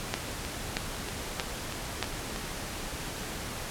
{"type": "two click trains", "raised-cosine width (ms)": 0.2, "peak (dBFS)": [-19, -10], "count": [7, 4], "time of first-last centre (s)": [[0.45, 2.361], [0.14, 2.027]], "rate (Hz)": [3.14, 1.59], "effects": ["pink hiss -37 dBFS RMS until 3.7 s", "low-pass 12000 Hz 12 dB/octave"]}